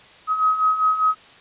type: beating tone pair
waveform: sine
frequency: 1266 / 1271 Hz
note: D#6 / D#6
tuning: +30 / +36 cents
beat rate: 5 Hz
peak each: -23 / -17 dBFS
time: 0.27-1.15 s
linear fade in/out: 50 ms
effects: white hiss -47 dBFS RMS until 1.4 s + resampled to 8000 Hz